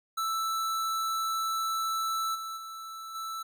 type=tone with level steps; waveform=square; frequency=1321 Hz; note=E6; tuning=3 cents sharp; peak=-29 / -36 / -40 / -35 dBFS; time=0.17-3.43 s; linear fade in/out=10 ms; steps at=2.34 / 2.56 / 3.14 s; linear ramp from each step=20 ms; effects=none